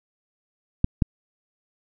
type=clicks; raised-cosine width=5 ms; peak=-5 dBFS; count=2; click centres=0.844 / 1.022 s; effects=none